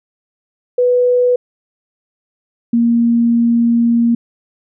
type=tone pair in turn; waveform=sine; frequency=493.9 / 234.2 Hz; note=B4 / A#3; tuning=0 / +8 cents; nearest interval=octave + minor second; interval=1292 cents; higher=first; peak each=-9 dBFS; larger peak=neither; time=0.78-1.36 / 2.73-4.15 s; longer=second; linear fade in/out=5 ms; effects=none